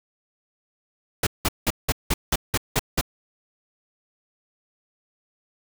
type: noise bursts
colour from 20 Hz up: pink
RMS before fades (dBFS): -21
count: 9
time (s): 1.23-3.012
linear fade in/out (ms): 5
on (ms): 38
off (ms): 180
effects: none